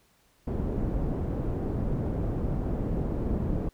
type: low-pass noise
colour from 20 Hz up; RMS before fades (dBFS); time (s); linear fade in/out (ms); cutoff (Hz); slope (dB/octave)
pink; -29; 0.47-3.69; 5; 410; 12
effects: pink hiss -65 dBFS RMS until 3.73 s